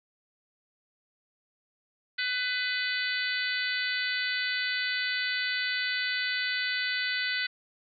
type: harmonic tone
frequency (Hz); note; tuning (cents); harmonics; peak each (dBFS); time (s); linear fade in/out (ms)
500; B4; +21; 3 / 4 / 5 / 6 / 7 / 8 / 9; -32 / -32 / -38 / -39 / -39 / -37 / -38; 2.18-7.47; 10
effects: none